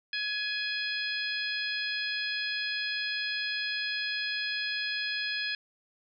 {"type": "harmonic tone with a mistuned harmonic", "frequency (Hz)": 835, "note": "G#5", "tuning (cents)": 9, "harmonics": [2, 3, 4, 5, 6], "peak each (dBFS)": [-34, -36, -37, -38, -39], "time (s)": [0.13, 5.55], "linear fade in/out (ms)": 2, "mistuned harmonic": 2, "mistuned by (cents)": 15, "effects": []}